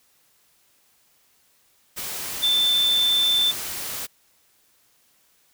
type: tone in noise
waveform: sine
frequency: 3541 Hz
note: A7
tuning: 10 cents sharp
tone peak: -17 dBFS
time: 2.42-3.52 s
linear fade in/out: 20 ms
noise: white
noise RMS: -31 dBFS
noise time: 1.96-4.07 s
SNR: +11 dB
effects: white hiss -62 dBFS RMS until 5.53 s

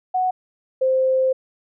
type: tone pair in turn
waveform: sine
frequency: 740 / 522.1 Hz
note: F#5 / C5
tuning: 0 / -4 cents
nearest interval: tritone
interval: 604 cents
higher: first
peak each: -17 / -15 dBFS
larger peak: second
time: 0.14-0.31 / 0.81-1.33 s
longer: second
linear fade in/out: 10 ms
effects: none

